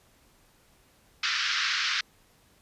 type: band-pass noise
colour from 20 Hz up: pink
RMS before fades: -28 dBFS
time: 1.23-2.01 s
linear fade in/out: 5 ms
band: 1300 to 5600 Hz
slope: 48 dB/octave
effects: pink hiss -62 dBFS RMS until 2.61 s + resampled to 32000 Hz